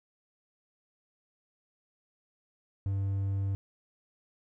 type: tone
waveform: triangle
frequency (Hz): 98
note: G2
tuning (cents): 0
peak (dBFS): -26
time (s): 2.86-3.55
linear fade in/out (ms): 0
effects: none